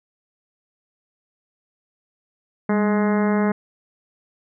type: harmonic tone with a mistuned harmonic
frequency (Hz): 210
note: G#3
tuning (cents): +19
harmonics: 1 / 2 / 3 / 4 / 5 / 6 / 7 / 8 / 9 / 10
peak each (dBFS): -18 / -24 / -28 / -30 / -32 / -34 / -35 / -36 / -37 / -38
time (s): 2.69-3.52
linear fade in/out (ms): 5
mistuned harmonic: 1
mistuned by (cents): -53
effects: none